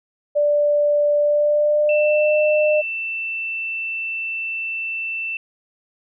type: tone with pitch glide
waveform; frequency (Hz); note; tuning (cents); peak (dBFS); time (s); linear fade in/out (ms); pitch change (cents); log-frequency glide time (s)
sine; 587.3 to 607.3; D5 to D#5; 0 to -42; -14; 0.35-2.82; 20; +58; 1.18-2.38
type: tone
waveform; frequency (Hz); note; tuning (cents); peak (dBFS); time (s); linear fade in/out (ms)
sine; 2670; E7; +22; -23; 1.89-5.37; 2
effects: none